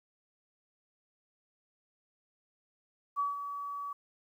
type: tone with ADSR envelope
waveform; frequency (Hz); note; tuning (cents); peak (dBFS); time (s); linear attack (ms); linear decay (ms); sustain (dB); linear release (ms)
sine; 1140; C#6; +48; -27; 3.16-3.93; 33; 160; -9; 5
effects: 11-bit